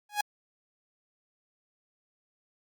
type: tone with exponential growth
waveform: sawtooth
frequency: 830.6 Hz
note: G#5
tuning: in tune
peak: -19 dBFS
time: 0.09-0.21 s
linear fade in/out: 5 ms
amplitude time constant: 26 ms
effects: Opus 48 kbps